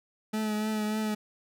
40% pulse tone with vibrato, 214.6 Hz, A3, 43 cents flat, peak -27 dBFS, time 0.33-1.15 s, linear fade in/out 10 ms, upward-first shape triangle, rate 3.4 Hz, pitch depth 29 cents each way, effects none

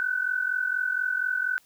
sine tone pair together, 1480 / 1524.2 Hz, F#6 / G6, 0 / -49 cents, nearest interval minor second, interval 51 cents, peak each -27 dBFS, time 0-1.58 s, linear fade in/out 0 ms, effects white hiss -61 dBFS RMS until 1.65 s

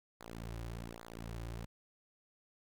sawtooth tone with flanger, 57.2 Hz, A#1, 32 cents flat, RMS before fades -45 dBFS, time 0.2-1.66 s, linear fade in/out 10 ms, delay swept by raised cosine 0.34 to 4.54 ms, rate 1.2 Hz, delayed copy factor -1, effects none

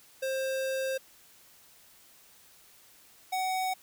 square tone pair in turn, 530 / 749.5 Hz, C5 / F#5, +22 / +22 cents, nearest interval tritone, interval 600 cents, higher second, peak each -30 / -29 dBFS, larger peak second, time 0.22-0.98 / 3.32-3.74 s, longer first, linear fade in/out 10 ms, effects white hiss -58 dBFS RMS until 3.82 s

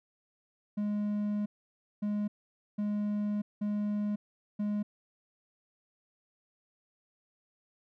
triangle tone bursts at uneven times, 207.7 Hz, G#3, in tune, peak -27 dBFS, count 5, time 0.77-1.46 / 2.02-2.28 / 2.78-3.42 / 3.61-4.16 / 4.59-4.83 s, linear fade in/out 10 ms, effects none

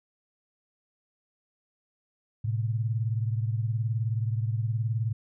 sine beating tone pair, 110 / 129 Hz, A2 / C3, 0 / -24 cents, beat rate 19 Hz, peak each -26 / -32 dBFS, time 2.44-5.13 s, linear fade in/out 10 ms, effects none

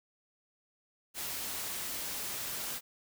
white noise, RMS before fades -38 dBFS, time 1.14-2.81 s, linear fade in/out 50 ms, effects none

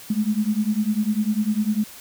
sine beating tone pair, 207.7 / 217.7 Hz, G#3 / A3, 0 / -18 cents, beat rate 10 Hz, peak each -22 / -22 dBFS, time 0.1-1.84 s, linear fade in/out 5 ms, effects white hiss -42 dBFS RMS until 2 s

